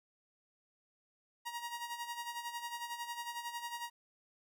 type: tone with tremolo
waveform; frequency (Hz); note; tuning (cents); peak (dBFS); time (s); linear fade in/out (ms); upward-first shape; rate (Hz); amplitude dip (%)
sawtooth; 947; A#5; +27; -34; 1.45-3.9; 20; sine; 11; 65
effects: none